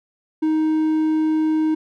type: tone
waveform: triangle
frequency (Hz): 313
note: D#4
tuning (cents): +10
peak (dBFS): -14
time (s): 0.42-1.75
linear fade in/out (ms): 10
effects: none